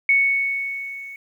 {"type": "tone with level ramp", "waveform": "sine", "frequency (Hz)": 2217, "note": "C#7", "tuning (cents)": 0, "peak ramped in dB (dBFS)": [-12, -34], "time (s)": [0.09, 1.16], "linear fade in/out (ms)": 2, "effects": ["9-bit"]}